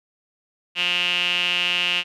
sawtooth tone with band-pass filter, 177.2 Hz, F3, 25 cents sharp, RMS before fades -22 dBFS, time 0.75-2.04 s, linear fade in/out 50 ms, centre 2800 Hz, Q 9.2, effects none

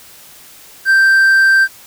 triangle tone, 1568 Hz, G6, in tune, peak -5 dBFS, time 0.85-1.68 s, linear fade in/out 50 ms, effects white hiss -40 dBFS RMS until 1.86 s

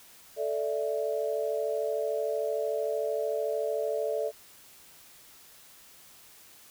sine chord, A suspended fourth, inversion none, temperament just, 440 / 586.7 / 660 Hz, A4 / D5 / E5, 0 / -2 / +2 cents, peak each -31 / -31 / -34 dBFS, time 0.36-4.32 s, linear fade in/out 50 ms, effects white hiss -54 dBFS RMS until 6.7 s

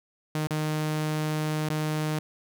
sawtooth tone with dropouts, 154 Hz, D#3, 17 cents flat, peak -22 dBFS, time 0.35-2.19 s, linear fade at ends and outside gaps 2 ms, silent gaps 0.471-0.507 / 1.689-1.701 s, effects none

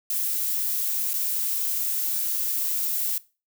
violet noise with dropouts, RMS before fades -26 dBFS, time 0.1-3.18 s, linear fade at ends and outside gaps 2 ms, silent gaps 1.134-1.138 s, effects noise-tail reverb RT60 0.3 s tail -19 dB re dry

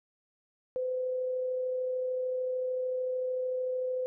sine tone with amplitude modulation, 509 Hz, C5, 48 cents flat, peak -28 dBFS, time 0.76-4.06 s, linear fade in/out 0 ms, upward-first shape sine, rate 33.4 Hz, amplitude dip 25%, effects none

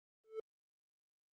triangle tone with exponential growth, 440 Hz, A4, in tune, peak -34 dBFS, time 0.24-0.4 s, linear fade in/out 5 ms, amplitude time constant 34 ms, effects Opus 32 kbps

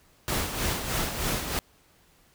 pink noise with tremolo, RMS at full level -27 dBFS, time 0.28-1.59 s, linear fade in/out 0 ms, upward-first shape sine, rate 3.2 Hz, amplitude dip 55%, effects pink hiss -61 dBFS RMS until 2.34 s

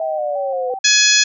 sine linear sweep, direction down, 651 to 493.9 Hz, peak -19 dBFS, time 0-0.74 s, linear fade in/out 2 ms
sine tone with vibrato, 749 Hz, F#5, 21 cents sharp, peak -24 dBFS, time 0.01-0.79 s, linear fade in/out 5 ms, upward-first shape square, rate 2.9 Hz, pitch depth 57 cents each way
harmonic tone, 842 Hz, G#5, 24 cents sharp, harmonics 2 / 3 / 4 / 5 / 6 / 7 / 8, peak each -18 / -18 / -18 / -18 / -18 / -18 / -18 dBFS, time 0.84-1.24 s, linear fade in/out 10 ms
effects none

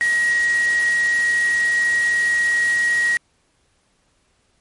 sine tone in noise, 1898 Hz, A#6, 31 cents sharp, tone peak -15 dBFS, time 0.01-3.17 s, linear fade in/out 0 ms, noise white, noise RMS -31 dBFS, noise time 0.01-3.17 s, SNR +13 dB, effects pink hiss -63 dBFS RMS until 4.6 s + MP3 48 kbps

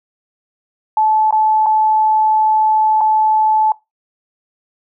sine tone with dropouts, 867 Hz, A5, 26 cents flat, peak -10 dBFS, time 0.97-3.72 s, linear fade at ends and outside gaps 2 ms, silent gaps 1.309-1.325 / 1.661-1.665 / 3.009-3.012 s, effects noise-tail reverb RT60 0.2 s tail -20 dB re dry

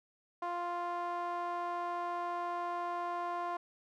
sawtooth tone with band-pass filter, 349.2 Hz, F4, in tune, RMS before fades -37 dBFS, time 0.42-3.57 s, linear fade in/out 5 ms, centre 900 Hz, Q 5, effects none

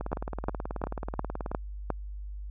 two click trains, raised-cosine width 1 ms, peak -14 / -20 dBFS, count 6 / 29, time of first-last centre 0.13-1.903 / 0.01-1.515 s, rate 2.82 / 18.6 Hz, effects added 50 Hz sine -36 dBFS peak until 2.5 s

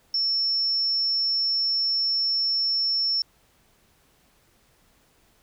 sine tone, 5400 Hz, E8, 41 cents sharp, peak -21 dBFS, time 0.14-3.22 s, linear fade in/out 2 ms, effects pink hiss -62 dBFS RMS until 5.42 s

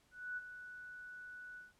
sine tone with ADSR envelope, 1480 Hz, F#6, in tune, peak -38 dBFS, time 0.11-1.73 s, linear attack 260 ms, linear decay 31 ms, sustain -10 dB, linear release 160 ms, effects pink hiss -72 dBFS RMS until 1.79 s + low-pass 11000 Hz 12 dB/octave

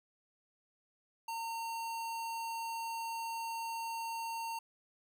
square tone, 914 Hz, A#5, 34 cents flat, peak -38 dBFS, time 1.28-4.59 s, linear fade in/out 5 ms, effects none

